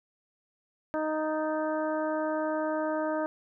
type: harmonic tone with a mistuned harmonic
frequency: 310.5 Hz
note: D#4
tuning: 3 cents flat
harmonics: 1 / 2 / 3 / 4 / 5 / 6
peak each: -32 / -30 / -36 / -39 / -40 / -52 dBFS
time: 0.94-3.26 s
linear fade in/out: 0 ms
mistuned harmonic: 6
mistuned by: -89 cents
effects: none